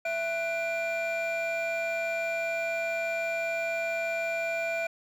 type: tone cluster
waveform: triangle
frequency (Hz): 666 / 1480 / 2379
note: E5 / F#6 / D7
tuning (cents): +18 / 0 / +22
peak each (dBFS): -27 / -35 / -30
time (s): 0.05-4.87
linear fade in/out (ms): 5
effects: tanh soft clip ceiling -22 dBFS